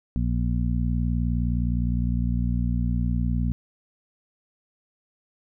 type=harmonic tone; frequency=59.6 Hz; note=A#1; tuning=39 cents sharp; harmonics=1 / 2 / 3 / 4; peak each=-24 / -27 / -29 / -30 dBFS; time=0.16-3.52 s; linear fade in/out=0 ms; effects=none